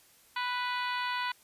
harmonic tone, 493.9 Hz, B4, in tune, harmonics 2 / 3 / 4 / 5 / 6 / 7 / 8 / 9, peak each -33 / -37 / -39 / -41 / -43 / -44 / -45 / -46 dBFS, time 0.36-1.32 s, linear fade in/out 5 ms, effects white hiss -61 dBFS RMS until 1.43 s + resampled to 32000 Hz

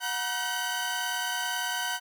sawtooth tone cluster, 729 / 957 / 1528 / 3018 Hz, F#5 / A#5 / G6 / F#7, -26 / +45 / -45 / +34 cents, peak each -33 / -31 / -28 / -34 dBFS, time 0-2 s, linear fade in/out 50 ms, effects none

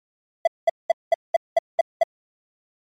triangle tone bursts, 668 Hz, E5, 23 cents sharp, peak -10 dBFS, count 8, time 0.45-2.034 s, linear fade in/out 5 ms, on 23 ms, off 200 ms, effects MP3 64 kbps

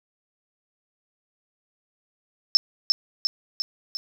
sine tone with echo, 5274 Hz, E8, in tune, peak -10 dBFS, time 2.55-2.57 s, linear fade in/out 0 ms, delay 350 ms, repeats 4, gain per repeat -4 dB, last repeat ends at 3.97 s, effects 8-bit

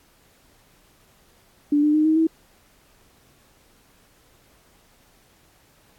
sine tone with pitch steps, 292.3 / 299.7 / 307.2 / 314.9 / 322.8 Hz, D4 / D4 / D#4 / D#4 / E4, -8 / +35 / -22 / +21 / -36 cents, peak -15 dBFS, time 1.72-2.27 s, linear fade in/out 5 ms, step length 110 ms, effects pink hiss -58 dBFS RMS until 5.98 s + AAC 64 kbps

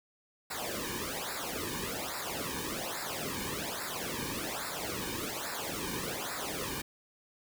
pink noise with flanger, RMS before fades -37 dBFS, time 0.5-6.82 s, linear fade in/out 10 ms, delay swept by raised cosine 0.32 to 1.52 ms, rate 1.2 Hz, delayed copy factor -0.95, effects none

